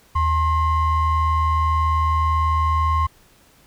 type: ring-modulated tone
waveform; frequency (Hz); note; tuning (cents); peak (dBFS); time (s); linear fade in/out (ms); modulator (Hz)
triangle; 493.9; B4; 0; -11; 0.15-3.07; 10; 573
effects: pink hiss -54 dBFS RMS until 3.66 s